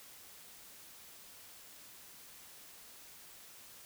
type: silence
effects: white hiss -55 dBFS RMS until 3.85 s